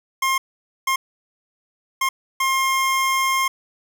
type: tone bursts at uneven times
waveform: 25% pulse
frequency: 1065 Hz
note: C6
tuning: 30 cents sharp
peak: -14 dBFS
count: 4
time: 0.22-0.38 / 0.87-0.96 / 2.01-2.09 / 2.4-3.48 s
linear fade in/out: 5 ms
effects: none